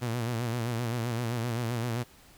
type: tone with vibrato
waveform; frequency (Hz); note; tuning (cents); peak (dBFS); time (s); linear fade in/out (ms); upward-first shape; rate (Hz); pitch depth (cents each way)
sawtooth; 118.1; A#2; +23; -25; 0.01-2.04; 20; sine; 7.7; 82
effects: pink hiss -56 dBFS RMS until 2.37 s